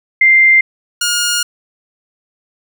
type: tone pair in turn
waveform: sine / 10% pulse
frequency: 2093 / 1425 Hz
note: C7 / F6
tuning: 0 / +34 cents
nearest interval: perfect fifth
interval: 666 cents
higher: first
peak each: -5 / -5 dBFS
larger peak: neither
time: 0.21-0.61 / 1.01-1.43 s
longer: second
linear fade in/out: 5 ms
effects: none